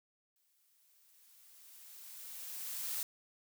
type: noise with exponential growth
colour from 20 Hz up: blue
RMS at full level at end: -37 dBFS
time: 0.36-3.03 s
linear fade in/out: 1 ms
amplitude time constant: 580 ms
effects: none